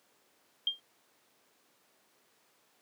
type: tone with exponential decay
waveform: sine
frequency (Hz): 3200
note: G7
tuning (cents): +35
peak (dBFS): -23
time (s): 0.67-0.8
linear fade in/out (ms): 2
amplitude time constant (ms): 27
effects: pink hiss -68 dBFS RMS until 2.81 s + high-pass 300 Hz 12 dB/octave